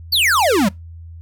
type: exponential sweep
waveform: square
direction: down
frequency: 4753 to 176.2 Hz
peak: -13 dBFS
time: 0.12-0.69 s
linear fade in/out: 10 ms
effects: noise-tail reverb RT60 0.2 s tail -24 dB re dry + added 83 Hz sine -33 dBFS peak until 1.21 s